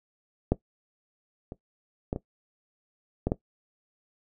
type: clicks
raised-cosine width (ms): 2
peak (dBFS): -8 / -24 / -14 / -19 / -12 / -11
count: 6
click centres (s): 0.52 / 1.521 / 2.129 / 2.161 / 3.27 / 3.319
effects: noise-tail reverb RT60 0.1 s tail -17 dB re dry